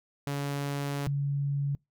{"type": "tone pair in turn", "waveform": ["sawtooth", "sine"], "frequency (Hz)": [141.8, 141.2], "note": ["C#3", "C#3"], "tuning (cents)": [40, 32], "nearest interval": "unison", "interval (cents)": 8, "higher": "first", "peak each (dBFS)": -26, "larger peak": "neither", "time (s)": [[0.27, 1.07], [1.07, 1.75]], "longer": "first", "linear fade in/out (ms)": 0, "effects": ["noise-tail reverb RT60 0.2 s tail -26 dB re dry"]}